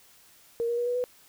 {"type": "tone with pitch steps", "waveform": "sine", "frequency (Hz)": [466.2, 473.5, 481, 488.5, 496.2], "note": ["A#4", "A#4", "B4", "B4", "B4"], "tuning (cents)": [0, 27, -46, -19, 8], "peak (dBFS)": -25, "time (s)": [0.6, 1.04], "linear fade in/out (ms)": 0, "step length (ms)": 88, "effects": ["white hiss -57 dBFS RMS until 1.28 s"]}